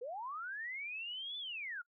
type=linear two-way sweep; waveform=sine; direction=up then down; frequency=451.1 to 3520 to 1359 Hz; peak=-40 dBFS; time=0.01-1.82 s; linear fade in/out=10 ms; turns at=1.38 s; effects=noise-tail reverb RT60 0.1 s tail -24 dB re dry